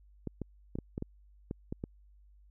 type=clicks; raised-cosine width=3 ms; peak=-23 dBFS; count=9; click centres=0.273 / 0.417 / 0.755 / 0.787 / 0.979 / 1.024 / 1.511 / 1.725 / 1.839 s; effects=added 50 Hz sine -57 dBFS peak until 2.5 s